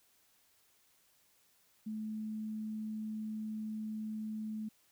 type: tone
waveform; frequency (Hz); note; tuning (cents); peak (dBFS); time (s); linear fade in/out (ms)
sine; 216.4; A3; -29; -37; 1.86-4.69; 10
effects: white hiss -70 dBFS RMS until 4.91 s